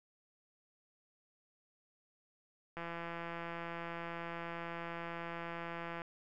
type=click train; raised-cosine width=0.5 ms; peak=-28 dBFS; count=550; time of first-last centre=2.77-6.019 s; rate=169 Hz; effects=none